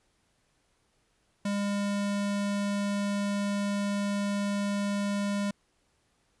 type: tone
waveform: square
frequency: 202.1 Hz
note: G#3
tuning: 47 cents flat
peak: -28 dBFS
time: 1.45-5.51 s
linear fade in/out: 5 ms
effects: pink hiss -71 dBFS RMS until 6.4 s + resampled to 24000 Hz

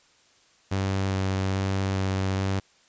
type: tone with vibrato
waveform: sawtooth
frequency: 96.1 Hz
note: G2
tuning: 34 cents flat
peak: -20 dBFS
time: 0.71-2.6 s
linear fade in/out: 10 ms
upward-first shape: square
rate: 1.2 Hz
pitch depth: 9 cents each way
effects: white hiss -60 dBFS RMS until 2.88 s + resampled to 16000 Hz

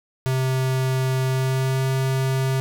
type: tone with pitch glide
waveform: square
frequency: 130.81 to 132.56 Hz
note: C3 to C3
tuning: 0 to +23 cents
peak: -20 dBFS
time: 0.26-2.6 s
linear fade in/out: 0 ms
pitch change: +23 cents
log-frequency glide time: 1.25-1.87 s
effects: none

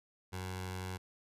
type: tone with notch filter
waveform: 15% pulse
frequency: 92.5 Hz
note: F#2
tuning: in tune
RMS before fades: -41 dBFS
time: 0.32-0.98 s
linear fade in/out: 20 ms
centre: 250 Hz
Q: 0.9
effects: resampled to 32000 Hz

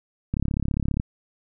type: click train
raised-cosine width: 5 ms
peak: -12 dBFS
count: 24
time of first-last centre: 0.34-0.999 s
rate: 34.9 Hz
effects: none

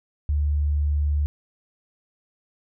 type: tone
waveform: sine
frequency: 73.42 Hz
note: D2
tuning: in tune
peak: -19 dBFS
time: 0.29-1.26 s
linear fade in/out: 0 ms
effects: none

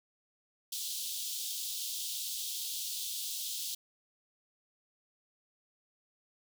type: high-pass noise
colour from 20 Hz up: pink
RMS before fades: -38 dBFS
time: 0.72-3.75 s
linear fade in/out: 5 ms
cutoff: 3200 Hz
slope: 48 dB/octave
effects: none

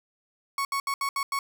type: tone bursts at uneven times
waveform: 35% pulse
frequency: 1108 Hz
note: C#6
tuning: 1 cent flat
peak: -24 dBFS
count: 6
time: 0.58-0.65 / 0.72-0.8 / 0.87-0.94 / 1.01-1.09 / 1.16-1.23 / 1.32-1.39 s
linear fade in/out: 2 ms
effects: none

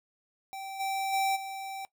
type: tone with level steps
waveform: square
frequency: 777 Hz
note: G5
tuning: 16 cents flat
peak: -38 / -30 / -26 / -37 dBFS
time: 0.53-1.85 s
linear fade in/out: 0 ms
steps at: 0.79 / 1.12 / 1.35 s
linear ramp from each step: 20 ms
effects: noise-tail reverb RT60 0.1 s tail -19 dB re dry

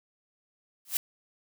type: noise with exponential growth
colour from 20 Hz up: blue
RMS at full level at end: -22 dBFS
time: 0.85-0.97 s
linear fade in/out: 1 ms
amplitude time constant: 25 ms
effects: none

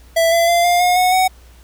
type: tone with pitch steps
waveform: square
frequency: 662 / 675.5 / 689.3 / 703.4 / 717.8 / 732.4 / 747.4 Hz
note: E5 / E5 / F5 / F5 / F5 / F#5 / F#5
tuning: +7 / +42 / -23 / +12 / +47 / -18 / +17 cents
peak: -12 dBFS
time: 0.16-1.28 s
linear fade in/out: 10 ms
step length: 160 ms
effects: added 60 Hz sine -42 dBFS peak until 1.63 s + pink hiss -50 dBFS RMS until 1.63 s

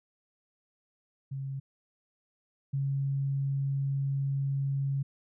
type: tone pair in turn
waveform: sine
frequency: 136 / 137.82 Hz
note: C#3 / C#3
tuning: -33 / -10 cents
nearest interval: unison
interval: 23 cents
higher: second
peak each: -33 / -27 dBFS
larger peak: second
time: 1.31-1.6 / 2.73-5.03 s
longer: second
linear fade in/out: 10 ms
effects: none

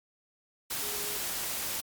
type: tone in noise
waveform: sine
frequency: 415.3 Hz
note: G#4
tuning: in tune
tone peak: -43 dBFS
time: 0.82-1.18 s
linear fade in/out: 10 ms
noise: white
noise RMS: -34 dBFS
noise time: 0.7-1.81 s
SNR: -12 dB
effects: Opus 48 kbps

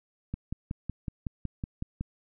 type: click train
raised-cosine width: 5 ms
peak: -20 dBFS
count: 10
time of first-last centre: 0.34-2.01 s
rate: 5.39 Hz
effects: none

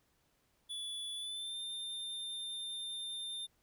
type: tone with pitch glide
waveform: square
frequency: 3440 to 3605 Hz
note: A7 to A7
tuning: -40 to +41 cents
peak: -40 dBFS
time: 0.69-3.47 s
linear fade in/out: 20 ms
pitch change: +81 cents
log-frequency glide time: 1.15-1.58 s
effects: pink hiss -75 dBFS RMS until 3.62 s

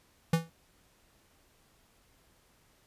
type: tone with exponential decay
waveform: square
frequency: 164.81 Hz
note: E3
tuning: in tune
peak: -21 dBFS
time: 0.33-0.5 s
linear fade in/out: 5 ms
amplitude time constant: 35 ms
effects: pink hiss -66 dBFS RMS until 2.86 s + resampled to 32000 Hz

